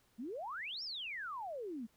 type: exponential two-way sweep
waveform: sine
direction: up then down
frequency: 209.5 to 5588 to 209.5 Hz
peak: -40 dBFS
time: 0.18-1.87 s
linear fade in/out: 20 ms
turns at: 0.83 s
effects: pink hiss -72 dBFS RMS until 1.96 s